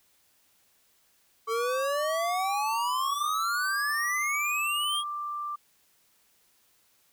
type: tone with pitch glide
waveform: sine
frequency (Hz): 1142 to 1180.9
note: D6 to D6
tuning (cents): -49 to +9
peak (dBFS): -31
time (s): 1.47-5.56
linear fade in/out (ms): 10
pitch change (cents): +58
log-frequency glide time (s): 2.61-4.16
type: exponential sweep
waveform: square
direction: up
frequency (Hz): 441.4 to 3322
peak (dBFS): -28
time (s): 1.47-5.04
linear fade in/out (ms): 50
effects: white hiss -66 dBFS RMS until 7.12 s